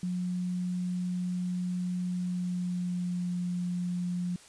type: tone with pitch glide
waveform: sine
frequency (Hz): 180 to 177.62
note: F#3 to F3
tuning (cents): -47 to +30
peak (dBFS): -29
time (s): 0.03-4.36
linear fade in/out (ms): 2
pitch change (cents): -23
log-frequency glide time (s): 2.07-3.3
effects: white hiss -54 dBFS RMS until 4.48 s + resampled to 22050 Hz